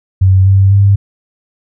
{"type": "tone with pitch steps", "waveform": "sine", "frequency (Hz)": [94.7, 97.08, 99.52], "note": ["F#2", "G2", "G2"], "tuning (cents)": [41, -16, 27], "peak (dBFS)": -4, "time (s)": [0.21, 0.96], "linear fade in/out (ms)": 10, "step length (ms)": 250, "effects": []}